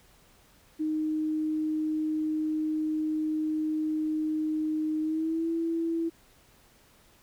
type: tone with pitch glide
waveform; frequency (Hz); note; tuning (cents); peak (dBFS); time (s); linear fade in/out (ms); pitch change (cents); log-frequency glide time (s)
sine; 310.3 to 330.7; D#4 to E4; -5 to +6; -26; 0.79-6.1; 20; +111; 5.01-5.48
effects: pink hiss -60 dBFS RMS until 7.22 s